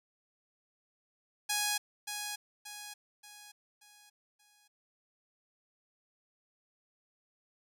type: tone with echo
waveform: 5% pulse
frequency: 830.6 Hz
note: G#5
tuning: in tune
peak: -18 dBFS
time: 1.49-1.78 s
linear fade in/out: 10 ms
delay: 580 ms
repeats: 5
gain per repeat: -7 dB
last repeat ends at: 4.68 s
effects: none